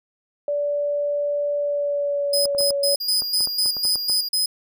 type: tone with pitch glide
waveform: sine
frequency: 580 to 563.2 Hz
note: D5 to C#5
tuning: -22 to +27 cents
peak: -20 dBFS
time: 0.48-2.95 s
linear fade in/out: 2 ms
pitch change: -51 cents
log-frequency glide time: 1.57-2.75 s
type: tone bursts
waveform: sawtooth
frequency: 5040 Hz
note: D#8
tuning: 21 cents sharp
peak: -16 dBFS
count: 9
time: 2.33-4.46 s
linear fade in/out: 5 ms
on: 130 ms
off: 120 ms
type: clicks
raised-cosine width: 1 ms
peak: -23 dBFS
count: 12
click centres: 2.455 / 2.549 / 2.607 / 2.706 / 3.221 / 3.407 / 3.473 / 3.659 / 3.768 / 3.852 / 3.957 / 4.098 s
type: tone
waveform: square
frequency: 4838 Hz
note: D#8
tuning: 49 cents flat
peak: -25 dBFS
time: 3-4.29 s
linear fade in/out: 10 ms
effects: none